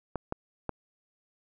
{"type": "clicks", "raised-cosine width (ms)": 1, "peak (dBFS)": -17, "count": 3, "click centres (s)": [0.157, 0.324, 0.693], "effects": []}